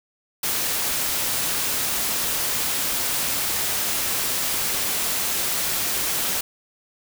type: noise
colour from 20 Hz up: white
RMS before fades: -24 dBFS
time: 0.43-6.41 s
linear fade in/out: 5 ms
effects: none